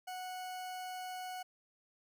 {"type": "tone", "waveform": "40% pulse", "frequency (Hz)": 737, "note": "F#5", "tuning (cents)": -7, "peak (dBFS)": -40, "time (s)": [0.07, 1.43], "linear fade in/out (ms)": 10, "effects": []}